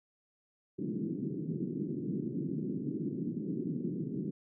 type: band-pass noise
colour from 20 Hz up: pink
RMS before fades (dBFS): -36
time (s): 0.78-4.31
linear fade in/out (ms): 10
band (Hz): 140 to 370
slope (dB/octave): 48
effects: none